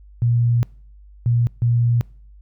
sine tone bursts at uneven times, 118.8 Hz, A#2, 33 cents sharp, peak -14 dBFS, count 3, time 0.22-0.63 / 1.26-1.47 / 1.62-2.01 s, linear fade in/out 0 ms, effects noise-tail reverb RT60 0.5 s tail -24 dB re dry + added 50 Hz sine -42 dBFS peak until 2.41 s

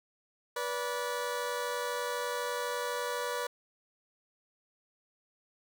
20% pulse tone pair together, 488 / 580 Hz, B4 / D5, -21 / -22 cents, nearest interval minor third, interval 299 cents, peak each -29 / -32 dBFS, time 0.56-3.47 s, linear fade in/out 5 ms, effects none

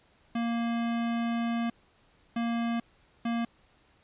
square tone bursts at uneven times, 233.1 Hz, A#3, in tune, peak -28 dBFS, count 3, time 0.35-1.7 / 2.36-2.8 / 3.25-3.45 s, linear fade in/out 5 ms, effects pink hiss -64 dBFS RMS until 4.03 s + resampled to 8000 Hz

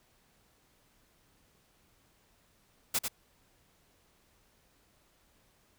white noise with echo, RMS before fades -29 dBFS, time 2.94-2.99 s, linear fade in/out 10 ms, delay 94 ms, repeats 1, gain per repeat -5 dB, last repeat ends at 3.084 s, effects pink hiss -68 dBFS RMS until 5.78 s

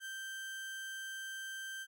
35% pulse tone, 1565 Hz, G6, 3 cents flat, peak -40 dBFS, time 0-1.87 s, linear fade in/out 50 ms, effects none

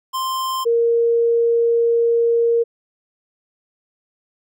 square / sine tone pair in turn, 1046.5 / 466.2 Hz, C6 / A#4, 0 / 0 cents, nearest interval octave + major second, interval 1400 cents, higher first, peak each -21 / -13 dBFS, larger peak second, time 0.13-0.65 / 0.65-2.64 s, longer second, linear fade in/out 20 ms, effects none

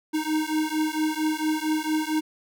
square beating tone pair, 308.7 / 313.1 Hz, D#4 / D#4, -14 / +11 cents, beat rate 4.4 Hz, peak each -27 dBFS, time 0.13-2.21 s, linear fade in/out 20 ms, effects none

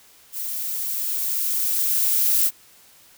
violet noise with level ramp, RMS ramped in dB -29 to -18 dBFS, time 0.32-2.51 s, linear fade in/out 50 ms, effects white hiss -52 dBFS RMS until 3.17 s

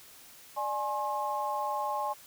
sine tone cluster, 593 / 838 / 1071 Hz, D5 / G#5 / C6, +17 / +15 / +40 cents, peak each -37 / -32 / -34 dBFS, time 0.56-2.14 s, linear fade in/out 20 ms, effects white hiss -53 dBFS RMS until 2.26 s

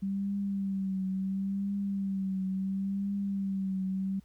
sine tone with vibrato, 194.5 Hz, G3, 13 cents flat, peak -29 dBFS, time 0.02-4.2 s, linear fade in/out 10 ms, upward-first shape triangle, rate 0.72 Hz, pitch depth 53 cents each way, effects added 60 Hz sine -59 dBFS peak until 4.24 s + pink hiss -69 dBFS RMS until 4.24 s

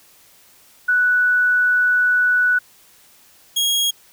sine / sawtooth tone pair in turn, 1480 / 3287 Hz, F#6 / G#7, 0 / -19 cents, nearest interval octave + major second, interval 1381 cents, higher second, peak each -13 dBFS, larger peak neither, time 0.88-2.59 / 3.56-3.91 s, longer first, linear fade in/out 10 ms, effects white hiss -51 dBFS RMS until 4.12 s

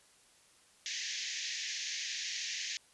white band-pass noise, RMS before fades -39 dBFS, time 0.86-2.77 s, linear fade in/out 0 ms, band 1700 to 6800 Hz, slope 96 dB/octave, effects white hiss -64 dBFS RMS until 2.93 s + resampled to 24000 Hz

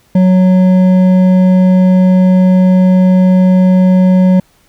triangle tone with hard clipping, 184.7 Hz, F#3, 3 cents flat, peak -6 dBFS, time 0.15-4.4 s, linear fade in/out 5 ms, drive 11 dB, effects pink hiss -51 dBFS RMS until 4.68 s

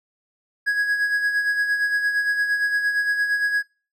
triangle tone with tremolo, 1661.2 Hz, G#6, in tune, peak -15 dBFS, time 0.66-3.63 s, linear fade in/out 20 ms, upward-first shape sine, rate 8.7 Hz, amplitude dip 50%, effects noise-tail reverb RT60 0.4 s tail -26 dB re dry

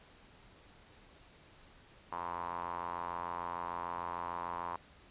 sawtooth tone with band-pass filter, 86.7 Hz, F2, 12 cents flat, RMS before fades -40 dBFS, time 2.12-4.76 s, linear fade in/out 0 ms, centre 1000 Hz, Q 5.9, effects pink hiss -60 dBFS RMS until 5.1 s + resampled to 8000 Hz

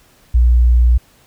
sine tone, 60.1 Hz, B1, 46 cents flat, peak -7 dBFS, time 0.34-0.98 s, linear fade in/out 10 ms, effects pink hiss -51 dBFS RMS until 1.26 s

